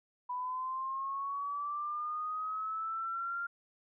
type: linear sweep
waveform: sine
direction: up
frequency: 986 to 1396.9 Hz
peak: -34 dBFS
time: 0.29-3.47 s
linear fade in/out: 10 ms
effects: none